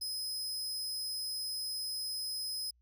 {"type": "tone with amplitude modulation", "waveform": "sawtooth", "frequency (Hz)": 5080, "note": "D#8", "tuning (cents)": 35, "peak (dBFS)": -31, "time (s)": [0.01, 2.71], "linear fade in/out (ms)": 10, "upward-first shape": "sine", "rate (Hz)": 277, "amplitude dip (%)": 45, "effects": ["added 60 Hz sine -66 dBFS peak until 2.81 s"]}